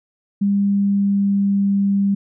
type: tone with pitch glide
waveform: sine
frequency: 200.4 to 198.67 Hz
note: G3 to G3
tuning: +38 to +23 cents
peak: -14 dBFS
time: 0.41-2.15 s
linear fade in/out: 10 ms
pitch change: -15 cents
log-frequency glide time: 0.54-1.7 s
effects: none